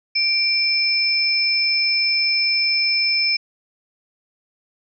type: tone pair together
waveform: sine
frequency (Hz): 2353 / 5249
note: D7 / E8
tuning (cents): +3 / -8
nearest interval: octave + major second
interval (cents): 1389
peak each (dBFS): -20 / -18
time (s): 0.15-3.37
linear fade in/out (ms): 10
effects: none